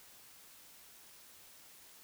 silence, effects white hiss -58 dBFS RMS until 2.03 s

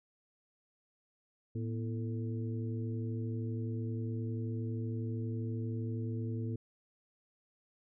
harmonic tone with a mistuned harmonic, 111.3 Hz, A2, 20 cents sharp, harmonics 1 / 2 / 3 / 4, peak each -35 / -41 / -45 / -47 dBFS, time 1.55-6.56 s, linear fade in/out 5 ms, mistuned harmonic 2, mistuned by +140 cents, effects none

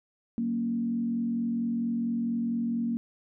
sine tone with frequency modulation, 233 Hz, A#3, 1 cent flat, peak -26 dBFS, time 0.38-2.97 s, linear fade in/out 0 ms, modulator 44.4 Hz, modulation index 0.54, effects none

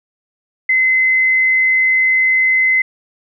sine tone, 2050 Hz, C7, 36 cents flat, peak -10 dBFS, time 0.69-2.82 s, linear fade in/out 5 ms, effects none

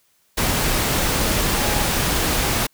sine tone in noise, 832 Hz, G#5, 3 cents sharp, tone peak -28 dBFS, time 1.57-1.85 s, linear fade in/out 10 ms, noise pink, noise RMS -20 dBFS, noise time 0.37-2.67 s, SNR -11 dB, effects white hiss -62 dBFS RMS until 2.73 s

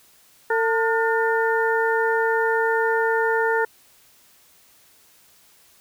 harmonic tone with a mistuned harmonic, 450.6 Hz, A4, 41 cents sharp, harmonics 1 / 2 / 3 / 4, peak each -21 / -24 / -25 / -26 dBFS, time 0.5-3.65 s, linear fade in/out 5 ms, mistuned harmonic 3, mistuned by +100 cents, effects white hiss -55 dBFS RMS until 5.8 s

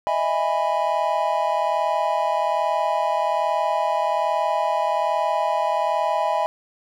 triangle chord, E major seventh, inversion third, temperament just, 618.1 / 659.3 / 824.1 / 988.9 Hz, D#5 / E5 / G#5 / B5, -12 / 0 / -14 / +2 cents, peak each -24 / -23 / -22 / -23 dBFS, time 0.07-6.46 s, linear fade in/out 0 ms, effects none

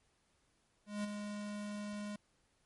square tone with ADSR envelope, 207.1 Hz, G#3, 5 cents flat, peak -35 dBFS, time 0.86-2.16 s, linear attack 180 ms, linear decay 15 ms, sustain -6 dB, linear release 4 ms, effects pink hiss -75 dBFS RMS until 2.65 s + MP3 48 kbps

